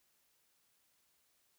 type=silence; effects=white hiss -75 dBFS RMS until 1.58 s